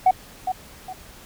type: tone with echo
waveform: sine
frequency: 746 Hz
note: F#5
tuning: 14 cents sharp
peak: -10 dBFS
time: 0.06-0.11 s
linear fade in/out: 5 ms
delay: 410 ms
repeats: 2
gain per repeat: -10 dB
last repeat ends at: 0.93 s
effects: tanh soft clip ceiling -8 dBFS + pink hiss -45 dBFS RMS until 1.25 s